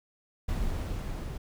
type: noise with level ramp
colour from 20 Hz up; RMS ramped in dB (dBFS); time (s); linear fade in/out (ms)
brown; -30 to -36; 0.48-1.38; 10
effects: none